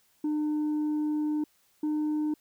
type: tone pair in turn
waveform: sine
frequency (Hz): 302 / 303.5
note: D4 / D#4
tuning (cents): +48 / -43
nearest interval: unison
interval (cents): 9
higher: second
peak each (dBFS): -23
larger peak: neither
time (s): 0.24-1.44 / 1.83-2.34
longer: first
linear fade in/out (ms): 5
effects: tanh soft clip ceiling -25 dBFS + white hiss -67 dBFS RMS until 2.4 s